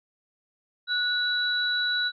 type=tone pair together; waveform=sine; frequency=1469 / 3925 Hz; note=F#6 / B7; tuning=-13 / -11 cents; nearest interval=octave + perfect fourth; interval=1702 cents; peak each=-26 dBFS; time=0.87-2.12 s; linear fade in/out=50 ms; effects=none